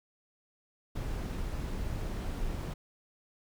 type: noise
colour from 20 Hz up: brown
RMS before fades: -35 dBFS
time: 0.95-2.74 s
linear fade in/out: 10 ms
effects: none

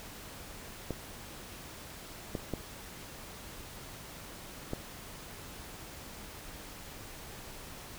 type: clicks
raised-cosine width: 2 ms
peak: -20 dBFS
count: 4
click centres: 0.907 / 2.352 / 2.537 / 4.734 s
effects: pink hiss -47 dBFS RMS until 7.98 s

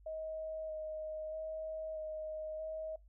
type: tone with vibrato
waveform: sine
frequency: 628 Hz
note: D#5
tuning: 16 cents sharp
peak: -39 dBFS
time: 0.06-2.96 s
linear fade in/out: 5 ms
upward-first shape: square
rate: 0.79 Hz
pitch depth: 12 cents each way
effects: noise-tail reverb RT60 0.2 s tail -22 dB re dry + added 50 Hz sine -58 dBFS peak until 3.08 s

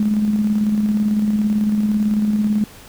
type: tone with tremolo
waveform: sine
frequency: 211.2 Hz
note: G#3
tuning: 29 cents sharp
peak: -13 dBFS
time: 0-2.64 s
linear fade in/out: 2 ms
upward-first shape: square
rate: 18 Hz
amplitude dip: 35%
effects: pink hiss -42 dBFS RMS until 2.88 s

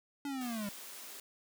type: linear sweep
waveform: square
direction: down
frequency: 288 to 197.1 Hz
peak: -37 dBFS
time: 0.25-0.69 s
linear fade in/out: 2 ms
type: high-pass noise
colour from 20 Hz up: white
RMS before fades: -48 dBFS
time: 0.41-1.2 s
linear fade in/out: 2 ms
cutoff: 220 Hz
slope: 24 dB/octave
effects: none

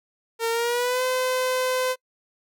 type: tone with pitch glide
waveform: sawtooth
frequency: 458.1 to 511.2 Hz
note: A#4 to C5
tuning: -30 to -40 cents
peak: -18 dBFS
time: 0.39-1.96 s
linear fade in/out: 50 ms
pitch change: +190 cents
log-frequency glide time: 0.5-1.03 s
effects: noise-tail reverb RT60 0.1 s tail -26 dB re dry

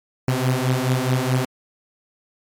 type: beating tone pair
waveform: sawtooth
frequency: 126.1 / 130.8 Hz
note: B2 / C3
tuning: +36 / 0 cents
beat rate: 4.7 Hz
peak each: -17 dBFS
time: 0.28-1.45 s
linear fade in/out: 2 ms
effects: MP3 96 kbps

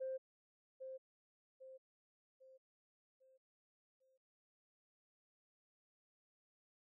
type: tone with echo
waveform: sine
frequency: 525 Hz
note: C5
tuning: 6 cents sharp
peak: -39 dBFS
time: 0-0.18 s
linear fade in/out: 20 ms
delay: 800 ms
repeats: 5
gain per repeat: -7 dB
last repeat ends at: 4.18 s
effects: tanh soft clip ceiling -35 dBFS

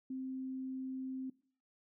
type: tone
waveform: sine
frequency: 261.6 Hz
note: C4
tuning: in tune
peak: -38 dBFS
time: 0.1-1.3 s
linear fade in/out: 5 ms
effects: noise-tail reverb RT60 0.5 s tail -21 dB re dry

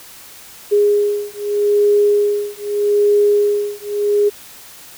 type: beating tone pair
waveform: sine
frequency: 411.7 / 412.51 Hz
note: G#4 / G#4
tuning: -15 / -12 cents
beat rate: 0.81 Hz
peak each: -15 dBFS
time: 0.71-4.3 s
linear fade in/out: 20 ms
effects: white hiss -39 dBFS RMS until 4.97 s

